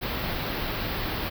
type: band-stop noise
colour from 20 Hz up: pink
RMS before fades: -30 dBFS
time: 0.01-1.3 s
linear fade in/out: 20 ms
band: 4800 to 13000 Hz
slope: 48 dB/octave
effects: none